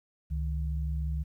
sine tone pair together, 69.2 / 155.35 Hz, C#2 / D#3, -2 / -2 cents, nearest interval octave + major second, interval 1400 cents, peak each -29 / -36 dBFS, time 0.3-1.24 s, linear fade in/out 20 ms, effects 11-bit

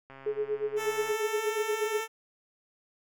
click train, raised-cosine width 0.5 ms, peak -33 dBFS, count 138, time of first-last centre 0.1-1.115 s, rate 135 Hz
sine tone with tremolo, 422.8 Hz, G#4, 31 cents sharp, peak -25 dBFS, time 0.26-2.01 s, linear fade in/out 5 ms, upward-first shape sine, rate 8.4 Hz, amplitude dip 90%
10% pulse tone with pitch glide, 440 to 445.9 Hz, A4 to A4, 0 to +23 cents, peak -24 dBFS, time 0.76-2.08 s, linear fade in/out 50 ms, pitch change +23 cents, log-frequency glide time 0.87-1.49 s
effects none

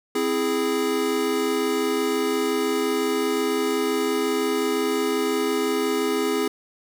square chord, C augmented, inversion none, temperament equal, 261.6 / 329.6 / 415.3 Hz, C4 / E4 / G#4, 0 / 0 / 0 cents, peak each -28 / -28 / -24 dBFS, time 0.15-6.48 s, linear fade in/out 5 ms, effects none

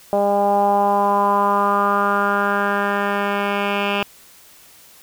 10% pulse tone with low-pass filter sweep, 201.8 Hz, G#3, 49 cents flat, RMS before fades -18 dBFS, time 0.13-4.03 s, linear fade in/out 0 ms, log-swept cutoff 680 to 2600 Hz, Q 4.4, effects white hiss -47 dBFS RMS until 5.02 s

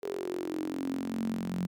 sawtooth tone with high-pass filter sweep, 45.06 Hz, F#1, 45 cents flat, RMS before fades -34 dBFS, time 0.02-1.67 s, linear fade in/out 20 ms, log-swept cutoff 420 to 180 Hz, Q 9.9, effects none

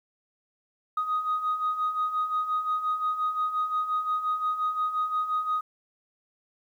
sine beating tone pair, 1244.5 / 1250.2 Hz, D#6 / D#6, 0 / +8 cents, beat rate 5.7 Hz, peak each -31 / -25 dBFS, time 0.97-5.61 s, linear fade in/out 5 ms, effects tanh soft clip ceiling -20 dBFS + 10-bit

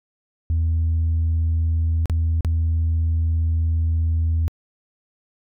sine tone with dropouts, 81.5 Hz, E2, 19 cents flat, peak -15 dBFS, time 0.5-4.48 s, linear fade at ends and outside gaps 0 ms, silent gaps 2.057-2.098 / 2.408-2.448 s, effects tanh soft clip ceiling -15 dBFS

